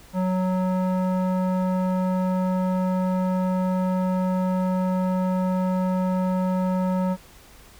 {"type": "tone with low-pass filter", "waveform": "square", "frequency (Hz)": 185, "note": "F#3", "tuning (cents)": 0, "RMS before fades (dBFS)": -23, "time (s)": [0.13, 7.17], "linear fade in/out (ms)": 50, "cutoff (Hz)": 960, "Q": 1.5, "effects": ["added 50 Hz sine -54 dBFS peak until 7.79 s", "pink hiss -50 dBFS RMS until 7.79 s"]}